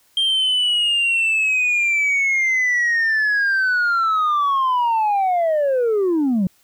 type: linear sweep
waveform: sine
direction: down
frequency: 3187 to 175.4 Hz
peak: -13 dBFS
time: 0.17-6.47 s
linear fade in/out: 2 ms
effects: tanh soft clip ceiling -14 dBFS + white hiss -58 dBFS RMS until 6.63 s